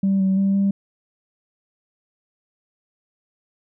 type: tone with pitch steps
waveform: sine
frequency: 194.8 / 191 / 195.7 / 197.5 Hz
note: G3 / G3 / G3 / G3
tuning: -11 / -45 / -3 / +13 cents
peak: -14 dBFS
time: 0.03-0.71 s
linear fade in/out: 5 ms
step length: 170 ms
effects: tanh soft clip ceiling -13 dBFS